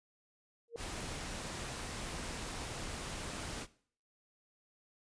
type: tone with exponential growth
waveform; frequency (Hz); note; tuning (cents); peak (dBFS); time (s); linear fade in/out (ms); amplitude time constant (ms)
sine; 466.2; A#4; 0; -34; 0.68-0.76; 1; 16
type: noise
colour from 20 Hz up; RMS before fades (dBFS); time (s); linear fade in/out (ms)
pink; -42; 0.76-3.67; 50
effects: noise-tail reverb RT60 0.5 s tail -18 dB re dry + resampled to 22050 Hz